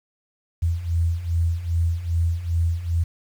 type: beating tone pair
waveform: sine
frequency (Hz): 82.41 / 84.91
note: E2 / F2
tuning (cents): 0 / -48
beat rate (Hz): 2.5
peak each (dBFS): -25 / -21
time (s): 0.62-3.04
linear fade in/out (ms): 10
effects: 8-bit